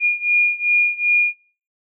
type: beating tone pair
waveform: sine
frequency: 2427 / 2429.6 Hz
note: D#7 / D#7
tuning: -44 / -42 cents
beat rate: 2.6 Hz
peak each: -17 / -19 dBFS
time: 0-1.34 s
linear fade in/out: 50 ms
effects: noise-tail reverb RT60 0.4 s tail -21 dB re dry